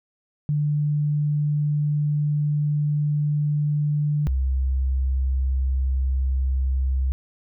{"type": "tone pair in turn", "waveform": "sine", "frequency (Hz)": [148.1, 65.69], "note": ["D3", "C2"], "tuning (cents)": [15, 7], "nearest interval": "octave + major second", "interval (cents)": 1408, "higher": "first", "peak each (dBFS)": -19, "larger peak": "neither", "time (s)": [[0.49, 4.27], [4.27, 7.12]], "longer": "first", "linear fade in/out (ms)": 0, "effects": []}